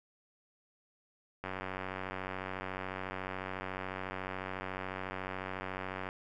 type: click train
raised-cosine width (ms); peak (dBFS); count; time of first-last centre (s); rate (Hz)
0.5; -23; 438; 1.44-6.089; 94
effects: none